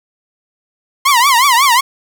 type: tone with vibrato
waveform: sawtooth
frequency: 1032 Hz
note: C6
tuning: 24 cents flat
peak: -4 dBFS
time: 1.05-1.81 s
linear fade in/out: 10 ms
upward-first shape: triangle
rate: 5.5 Hz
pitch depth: 230 cents each way
effects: 7-bit